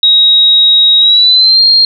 sine tone with pitch glide, 3800 to 4216 Hz, A#7 to C8, +33 to +12 cents, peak -3 dBFS, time 0.03-1.85 s, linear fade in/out 2 ms, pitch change +179 cents, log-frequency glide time 0.99-1.63 s, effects none

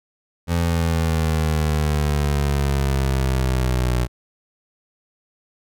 25% pulse exponential sweep, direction down, 85.8 to 60.8 Hz, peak -14 dBFS, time 0.47-4.08 s, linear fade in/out 50 ms, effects none

